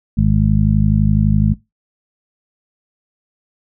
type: harmonic tone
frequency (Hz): 51.91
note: G#1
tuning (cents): 0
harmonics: 1 / 2 / 3 / 4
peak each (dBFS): -16 / -16 / -16 / -16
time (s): 0.17-1.54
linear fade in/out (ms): 10
effects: noise-tail reverb RT60 0.2 s tail -19 dB re dry